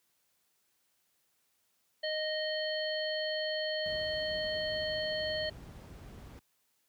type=harmonic tone; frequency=620 Hz; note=D#5; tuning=6 cents flat; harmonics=1 / 3 / 5 / 7; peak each=-34 / -39 / -40 / -39 dBFS; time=2.03-5.5 s; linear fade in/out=10 ms
type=noise; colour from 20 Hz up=brown; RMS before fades=-45 dBFS; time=3.86-6.39 s; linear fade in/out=0 ms
effects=white hiss -75 dBFS RMS until 6.88 s + high-pass 60 Hz 12 dB/octave